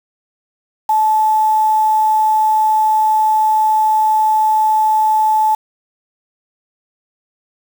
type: tone with quantisation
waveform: sine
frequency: 867 Hz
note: A5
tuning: 26 cents flat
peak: -10 dBFS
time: 0.89-5.55 s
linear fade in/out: 5 ms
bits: 5
effects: none